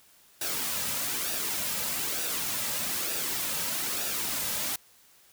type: noise with flanger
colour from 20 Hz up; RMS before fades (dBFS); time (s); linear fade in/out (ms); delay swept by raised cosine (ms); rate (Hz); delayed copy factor
white; -31; 0.41-4.76; 5; 0.93 to 2.83; 1.1; -0.5
effects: white hiss -59 dBFS RMS until 5.32 s